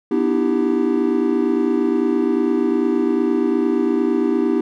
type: chord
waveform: triangle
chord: E minor seventh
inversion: second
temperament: equal with one note detuned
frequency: 246.9 / 300.9 / 329.6 / 392 Hz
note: B3 / D4 / E4 / G4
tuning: 0 / +42 / 0 / 0 cents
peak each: -19 dBFS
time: 0.11-4.61 s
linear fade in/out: 5 ms
effects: none